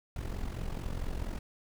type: noise with amplitude modulation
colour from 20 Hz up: brown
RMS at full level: -33 dBFS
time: 0.16-1.39 s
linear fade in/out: 2 ms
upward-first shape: sine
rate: 44.5 Hz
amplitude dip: 70%
effects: none